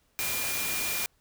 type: tone in noise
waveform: sine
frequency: 2407 Hz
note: D7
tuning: 42 cents sharp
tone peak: -35 dBFS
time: 0.19-1.06 s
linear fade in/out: 0 ms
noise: white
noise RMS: -31 dBFS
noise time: 0.19-1.06 s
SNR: -7 dB
effects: pink hiss -69 dBFS RMS until 1.2 s